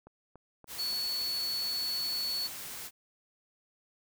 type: click train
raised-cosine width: 1 ms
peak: -37 dBFS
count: 5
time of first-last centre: 0.07-1.216 s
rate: 3.49 Hz
type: noise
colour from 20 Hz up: white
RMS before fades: -42 dBFS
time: 0.67-2.91 s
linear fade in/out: 50 ms
type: tone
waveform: triangle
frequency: 4422 Hz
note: C#8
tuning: 5 cents flat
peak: -30 dBFS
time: 0.78-2.48 s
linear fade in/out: 20 ms
effects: none